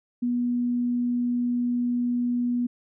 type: tone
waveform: sine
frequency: 243.1 Hz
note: B3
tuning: 27 cents flat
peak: -22 dBFS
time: 0.22-2.67 s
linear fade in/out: 10 ms
effects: none